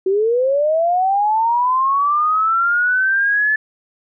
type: linear sweep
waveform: sine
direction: up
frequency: 370 to 1740 Hz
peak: -13 dBFS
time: 0.06-3.56 s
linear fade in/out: 5 ms
effects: none